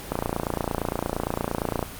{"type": "click train", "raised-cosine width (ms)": 1, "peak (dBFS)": -10, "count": 50, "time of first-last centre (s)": [0.12, 1.827], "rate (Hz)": 28.7, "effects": ["pink hiss -38 dBFS RMS until 1.99 s", "Opus 32 kbps"]}